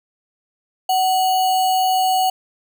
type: tone with sample-and-hold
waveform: sine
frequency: 749 Hz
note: F#5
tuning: 21 cents sharp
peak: -14 dBFS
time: 0.89-2.3 s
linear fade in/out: 5 ms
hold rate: 3675 Hz
effects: none